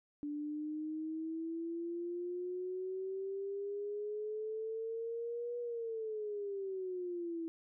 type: exponential two-way sweep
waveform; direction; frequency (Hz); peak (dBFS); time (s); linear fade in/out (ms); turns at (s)
sine; up then down; 291.8 to 482.9 to 326.5; -37; 0.23-7.48; 0; 5.59
effects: none